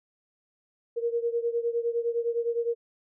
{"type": "beating tone pair", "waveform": "sine", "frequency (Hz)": [465.8, 475.6], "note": ["A#4", "A#4"], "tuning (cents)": [-1, 35], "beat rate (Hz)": 9.8, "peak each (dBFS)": [-27, -30], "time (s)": [0.96, 2.75], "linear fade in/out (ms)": 20, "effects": []}